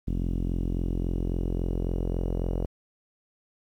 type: tone with low-pass filter sweep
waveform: sawtooth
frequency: 43.65 Hz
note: F1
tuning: in tune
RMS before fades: -28 dBFS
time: 0.07-2.66 s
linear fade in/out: 10 ms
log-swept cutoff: 260 to 520 Hz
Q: 1.8
effects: 10-bit